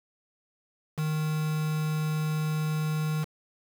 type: tone with quantisation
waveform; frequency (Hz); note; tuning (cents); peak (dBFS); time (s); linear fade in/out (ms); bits
triangle; 154.8; D#3; -9; -24; 0.97-3.25; 20; 6
effects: none